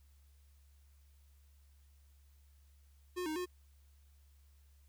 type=tone with pitch steps; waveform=square; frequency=359.9 / 311.2 / 360.1 Hz; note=F#4 / D#4 / F#4; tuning=-48 / 0 / -47 cents; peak=-37 dBFS; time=3.16-3.46 s; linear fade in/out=20 ms; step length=100 ms; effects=added 70 Hz sine -61 dBFS peak until 4.88 s + white hiss -75 dBFS RMS until 4.88 s